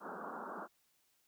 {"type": "band-pass noise", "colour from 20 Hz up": "white", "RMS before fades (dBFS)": -45, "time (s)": [0, 0.68], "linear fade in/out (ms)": 50, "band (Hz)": [180, 1500], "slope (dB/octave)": 96, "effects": ["white hiss -75 dBFS RMS until 1.27 s"]}